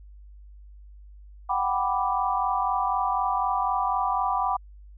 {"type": "chord", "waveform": "sine", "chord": "G major seventh", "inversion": "third", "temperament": "equal", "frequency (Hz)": [740, 784, 987.8, 1174.7], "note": ["F#5", "G5", "B5", "D6"], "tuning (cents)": [0, 0, 0, 0], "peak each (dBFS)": [-29, -28, -27, -28], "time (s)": [1.49, 4.57], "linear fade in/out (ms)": 10, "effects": ["added 50 Hz sine -44 dBFS peak until 4.97 s"]}